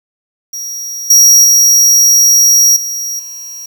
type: tone with level steps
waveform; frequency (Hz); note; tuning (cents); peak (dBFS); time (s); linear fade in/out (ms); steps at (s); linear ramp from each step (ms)
45% pulse; 5680; F8; +28; -20 / -3 / -5 / -17 / -25; 0.53-3.66; 5; 1.1 / 1.44 / 2.76 / 3.19; 5
effects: 7-bit